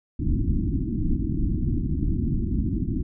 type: low-pass noise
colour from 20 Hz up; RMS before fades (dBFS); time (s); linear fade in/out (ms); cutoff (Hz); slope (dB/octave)
pink; -24; 0.19-3.03; 10; 340; 96
effects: none